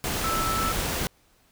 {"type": "tone in noise", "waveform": "sine", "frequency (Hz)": 1318, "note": "E6", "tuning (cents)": -1, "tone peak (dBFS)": -26, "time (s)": [0.24, 0.72], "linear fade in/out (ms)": 0, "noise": "pink", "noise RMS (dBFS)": -28, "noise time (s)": [0.04, 1.07], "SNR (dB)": -1, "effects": ["pink hiss -62 dBFS RMS until 1.51 s"]}